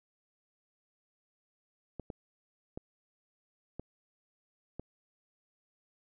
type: clicks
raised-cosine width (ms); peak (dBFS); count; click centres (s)
2; -26; 5; 1.997 / 2.102 / 2.775 / 3.796 / 4.796
effects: none